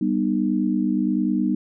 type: chord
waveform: sine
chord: G augmented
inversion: none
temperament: just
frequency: 196 / 245 / 306.2 Hz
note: G3 / B3 / D#4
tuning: 0 / -14 / -28 cents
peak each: -23 dBFS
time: 0.01-1.55 s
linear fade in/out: 5 ms
effects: none